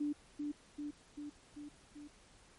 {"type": "tone with echo", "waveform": "sine", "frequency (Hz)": 293.7, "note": "D4", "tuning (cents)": 0, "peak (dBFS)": -33, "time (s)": [0, 0.13], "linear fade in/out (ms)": 10, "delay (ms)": 390, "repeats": 5, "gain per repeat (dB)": -3, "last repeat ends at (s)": 2.08, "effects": ["pink hiss -63 dBFS RMS until 2.58 s", "MP3 48 kbps"]}